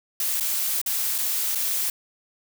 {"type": "noise with dropouts", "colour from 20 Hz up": "blue", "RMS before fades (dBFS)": -25, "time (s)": [0.2, 1.9], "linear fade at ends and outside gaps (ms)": 2, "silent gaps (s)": [[0.4, 0.407], [0.815, 0.861], [1.181, 1.185], [1.55, 1.555]], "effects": []}